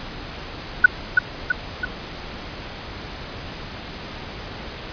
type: tone with echo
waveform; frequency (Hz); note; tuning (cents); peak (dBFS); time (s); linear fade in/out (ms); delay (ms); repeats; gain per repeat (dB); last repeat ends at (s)
sine; 1480; F#6; 0; -4; 0.84-0.86; 5; 330; 3; -5; 1.85
effects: pink hiss -34 dBFS RMS until 4.92 s + resampled to 11025 Hz